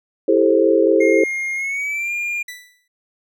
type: chord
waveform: sine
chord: A minor seventh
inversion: second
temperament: just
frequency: 330 / 396 / 440 / 528 Hz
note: E4 / G4 / A4 / C5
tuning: +2 / +18 / 0 / +16 cents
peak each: -17 dBFS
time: 0.28-1.24 s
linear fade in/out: 5 ms
type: tone with pitch glide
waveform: triangle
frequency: 2132 to 2407 Hz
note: C7 to D7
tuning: +32 to +42 cents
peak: -19 dBFS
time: 1-2.43 s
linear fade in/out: 10 ms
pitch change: +210 cents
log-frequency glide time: 1.55-2.12 s
type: tone with exponential decay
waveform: sawtooth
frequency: 1975.5 Hz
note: B6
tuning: in tune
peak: -25 dBFS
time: 2.48-2.88 s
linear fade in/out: 5 ms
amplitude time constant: 85 ms
effects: none